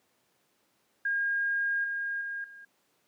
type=tone with level steps; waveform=sine; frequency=1621 Hz; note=G#6; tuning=42 cents flat; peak=-26 / -30 / -33 / -46 dBFS; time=1.05-2.65 s; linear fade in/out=5 ms; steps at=1.84 / 2.21 / 2.44 s; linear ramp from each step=2 ms; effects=pink hiss -71 dBFS RMS until 3.07 s + high-pass 200 Hz 12 dB/octave